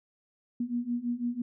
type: beating tone pair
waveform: sine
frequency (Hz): 237.2 / 243.2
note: A#3 / B3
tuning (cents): +30 / -26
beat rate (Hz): 6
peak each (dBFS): -33 / -31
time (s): 0.6-1.42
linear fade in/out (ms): 5
effects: none